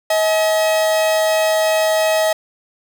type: tone pair together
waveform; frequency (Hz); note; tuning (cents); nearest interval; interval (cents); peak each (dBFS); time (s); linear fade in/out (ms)
45% pulse; 637 / 850.3; D#5 / G#5; +41 / +41; perfect fourth; 500; -14 / -23; 0.1-2.33; 5
effects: none